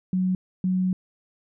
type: tone pair in turn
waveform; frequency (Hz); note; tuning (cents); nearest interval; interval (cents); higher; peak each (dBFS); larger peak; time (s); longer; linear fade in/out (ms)
sine; 185 / 185; F#3 / F#3; 0 / 0; unison; 0; neither; -20 / -20; neither; 0.13-0.35 / 0.64-0.93; second; 2
effects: none